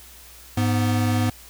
square tone pair together, 103.6 / 246.8 Hz, G#2 / B3, -4 / -1 cents, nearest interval octave + minor third, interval 1503 cents, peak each -21 / -24 dBFS, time 0.57-1.3 s, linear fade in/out 5 ms, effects added 60 Hz sine -49 dBFS peak until 1.49 s + white hiss -46 dBFS RMS until 1.49 s

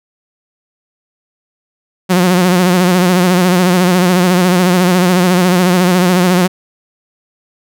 sawtooth tone with vibrato, 180.6 Hz, F#3, 42 cents flat, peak -4 dBFS, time 2.09-6.48 s, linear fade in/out 20 ms, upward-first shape sine, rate 14 Hz, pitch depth 61 cents each way, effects none

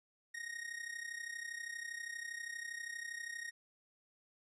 45% pulse tone with amplitude modulation, 1868 Hz, A#6, 3 cents sharp, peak -39 dBFS, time 0.34-3.51 s, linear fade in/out 10 ms, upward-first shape sine, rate 32.5 Hz, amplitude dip 75%, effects resampled to 24000 Hz

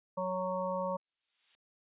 harmonic tone, 185 Hz, F#3, in tune, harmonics 1 / 3 / 5 / 6, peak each -40 / -34 / -38 / -40 dBFS, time 0.17-0.97 s, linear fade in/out 10 ms
violet noise with exponential growth, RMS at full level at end -47 dBFS, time 0.9-1.55 s, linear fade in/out 0 ms, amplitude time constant 140 ms
effects resampled to 8000 Hz

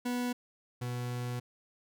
40% pulse tone pair in turn, 245.5 / 122.75 Hz, B3 / B2, -10 / -10 cents, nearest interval octave, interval 1200 cents, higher first, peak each -30 / -33 dBFS, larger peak first, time 0.05-0.33 / 0.81-1.4 s, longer second, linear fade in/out 10 ms, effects none

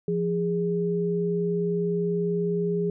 sine tone pair together, 172.8 / 411.7 Hz, F3 / G#4, -18 / -15 cents, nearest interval octave + minor third, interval 1503 cents, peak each -26 / -25 dBFS, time 0.08-2.9 s, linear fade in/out 2 ms, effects none

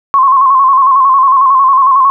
sine tone with vibrato, 1073 Hz, C6, 43 cents sharp, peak -4 dBFS, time 0.14-2.1 s, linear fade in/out 0 ms, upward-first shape square, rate 11 Hz, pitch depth 54 cents each way, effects none

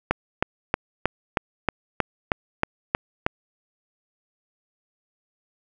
click train, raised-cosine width 0.5 ms, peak -4 dBFS, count 11, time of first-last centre 0.11-3.265 s, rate 3.17 Hz, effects none

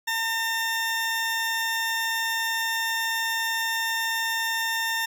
20% pulse tone pair together, 907 / 1814 Hz, A#5 / A#6, -48 / -48 cents, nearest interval octave, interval 1200 cents, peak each -24 dBFS, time 0.07-5.06 s, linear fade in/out 10 ms, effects none

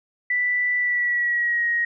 sine tone with pitch glide, 1975.5 to 1884.1 Hz, B6 to A#6, 0 to +18 cents, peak -19 dBFS, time 0.3-1.85 s, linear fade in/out 5 ms, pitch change -82 cents, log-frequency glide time 0.77-1.67 s, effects none

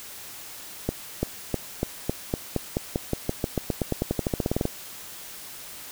accelerating click train, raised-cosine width 2 ms, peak -10 dBFS, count 27, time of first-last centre 0.89-4.654 s, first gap 340 ms, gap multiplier 0.92, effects white hiss -41 dBFS RMS until 5.91 s

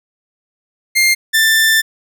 sawtooth tone pair in turn, 2112 / 1776 Hz, C7 / A6, +16 / +16 cents, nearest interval minor third, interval 300 cents, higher first, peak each -6 dBFS, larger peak neither, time 0.95-1.15 / 1.33-1.82 s, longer second, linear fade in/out 20 ms, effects none

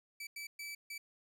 sawtooth tone bursts at uneven times, 2308 Hz, D7, 31 cents flat, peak -39 dBFS, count 4, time 0.2-0.27 / 0.36-0.47 / 0.59-0.75 / 0.9-0.98 s, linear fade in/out 5 ms, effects none

